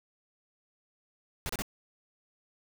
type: noise bursts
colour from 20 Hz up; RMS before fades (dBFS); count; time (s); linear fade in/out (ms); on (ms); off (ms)
pink; -34; 3; 1.46-1.621; 0; 33; 31
effects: none